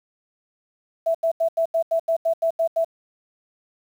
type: tone bursts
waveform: sine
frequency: 659.3 Hz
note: E5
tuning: in tune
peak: -17 dBFS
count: 11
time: 1.06-2.847 s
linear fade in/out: 10 ms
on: 87 ms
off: 83 ms
effects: 8-bit